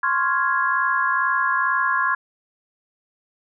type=chord; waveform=sine; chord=Db major seventh; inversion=third; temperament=equal; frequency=1046.5 / 1108.7 / 1396.9 / 1661.2 Hz; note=C6 / Db6 / F6 / Ab6; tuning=0 / 0 / 0 / 0 cents; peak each=-22 / -26 / -25 / -22 dBFS; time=0.03-2.15 s; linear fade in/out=5 ms; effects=none